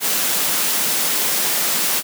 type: high-pass noise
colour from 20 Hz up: white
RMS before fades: -19 dBFS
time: 0-2.03 s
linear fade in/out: 50 ms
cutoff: 150 Hz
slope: 48 dB/octave
effects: none